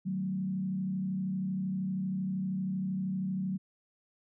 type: tone with frequency modulation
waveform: sine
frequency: 188.4 Hz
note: F#3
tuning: 32 cents sharp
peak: -30 dBFS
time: 0.05-3.58 s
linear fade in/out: 20 ms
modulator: 32.8 Hz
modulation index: 0.63
effects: none